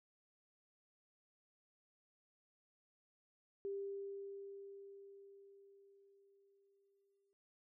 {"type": "tone with exponential decay", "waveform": "sine", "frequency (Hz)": 396.5, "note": "G4", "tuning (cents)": 20, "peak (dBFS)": -39, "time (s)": [3.65, 7.33], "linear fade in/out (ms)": 0, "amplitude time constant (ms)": 800, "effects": []}